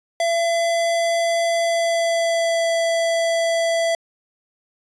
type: tone with pitch glide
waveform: square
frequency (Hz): 674 to 665.9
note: E5 to E5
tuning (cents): +38 to +17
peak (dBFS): -18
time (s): 0.2-3.95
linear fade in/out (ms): 2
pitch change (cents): -21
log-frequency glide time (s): 1.58-2.71
effects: resampled to 22050 Hz